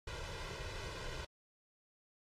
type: noise with comb filter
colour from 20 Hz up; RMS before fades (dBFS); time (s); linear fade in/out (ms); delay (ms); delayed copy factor
pink; -43; 0.07-1.25; 5; 2; +0.95
effects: low-pass 5000 Hz 12 dB/octave + AAC 64 kbps